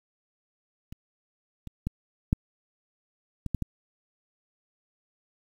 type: clicks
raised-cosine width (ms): 5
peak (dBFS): -28 / -26 / -16 / -9 / -19 / -14 / -16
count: 7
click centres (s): 0.925 / 1.673 / 1.87 / 2.329 / 3.463 / 3.547 / 3.623
effects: 8-bit